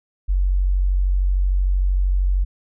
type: tone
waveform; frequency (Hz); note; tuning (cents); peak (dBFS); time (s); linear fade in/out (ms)
sine; 46.53; F#1; +10; -15; 0.28-2.45; 20
effects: none